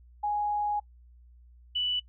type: tone pair in turn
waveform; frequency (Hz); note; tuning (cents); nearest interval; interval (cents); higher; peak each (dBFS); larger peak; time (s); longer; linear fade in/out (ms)
sine; 830.6 / 2967; G#5 / F#7; 0 / +4; octave + minor seventh; 2204; second; -26; neither; 0.23-0.8 / 1.75-2; first; 10
effects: noise-tail reverb RT60 0.1 s tail -24 dB re dry + added 60 Hz sine -52 dBFS peak until 2.08 s